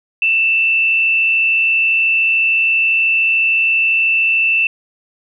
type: tone with frequency modulation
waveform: sine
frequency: 2667 Hz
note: E7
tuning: 20 cents sharp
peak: -11 dBFS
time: 0.22-4.67 s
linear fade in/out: 2 ms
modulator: 135 Hz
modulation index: 0.3
effects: none